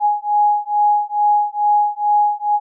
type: beating tone pair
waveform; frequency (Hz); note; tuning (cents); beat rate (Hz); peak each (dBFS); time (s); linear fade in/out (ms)
sine; 830.6 / 832.9; G#5 / G#5; 0 / +5; 2.3; -16; 0-2.6; 50
effects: none